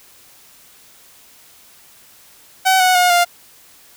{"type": "tone with pitch steps", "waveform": "sawtooth", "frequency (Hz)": [757, 737.6, 718.7, 700.2], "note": ["F#5", "F#5", "F5", "F5"], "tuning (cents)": [39, -6, 49, 4], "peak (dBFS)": -7, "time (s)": [2.65, 3.25], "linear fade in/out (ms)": 20, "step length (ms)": 150, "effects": ["white hiss -47 dBFS RMS until 3.96 s"]}